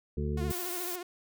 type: harmonic tone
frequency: 73.42 Hz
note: D2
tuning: in tune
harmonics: 1 / 2 / 3 / 5 / 6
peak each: -32 / -35 / -37 / -39 / -40 dBFS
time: 0.17-0.52 s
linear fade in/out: 5 ms
type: tone with vibrato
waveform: sawtooth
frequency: 356 Hz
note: F4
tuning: 33 cents sharp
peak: -34 dBFS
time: 0.37-1.03 s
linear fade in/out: 5 ms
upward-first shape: triangle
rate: 14 Hz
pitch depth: 71 cents each way
type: noise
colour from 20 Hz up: blue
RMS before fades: -37 dBFS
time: 0.5-0.96 s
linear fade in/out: 5 ms
effects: none